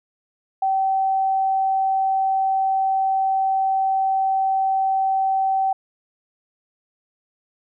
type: tone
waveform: sine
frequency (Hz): 770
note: G5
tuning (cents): -31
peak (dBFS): -17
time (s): 0.62-5.73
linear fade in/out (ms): 5
effects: none